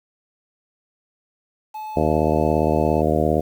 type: tone with pitch glide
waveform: triangle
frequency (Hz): 861 to 869.5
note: A5 to A5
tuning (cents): -38 to -21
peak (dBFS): -27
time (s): 1.74-3.02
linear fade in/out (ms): 10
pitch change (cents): +17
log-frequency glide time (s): 1.84-2.38
type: harmonic tone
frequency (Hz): 77.4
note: D#2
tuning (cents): -9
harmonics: 1 / 2 / 3 / 4 / 5 / 6 / 7 / 8 / 9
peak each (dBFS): -25 / -25 / -25 / -25 / -25 / -25 / -25 / -25 / -25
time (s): 1.96-3.41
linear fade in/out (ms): 10
effects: 8-bit